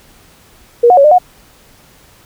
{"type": "tone with pitch steps", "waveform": "sine", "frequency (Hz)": [475.9, 725, 557, 603, 725], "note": ["A#4", "F#5", "C#5", "D5", "F#5"], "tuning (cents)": [36, -35, 8, 46, -35], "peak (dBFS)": -3, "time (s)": [0.83, 1.185], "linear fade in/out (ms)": 10, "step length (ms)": 71, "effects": ["pink hiss -45 dBFS RMS until 2.25 s"]}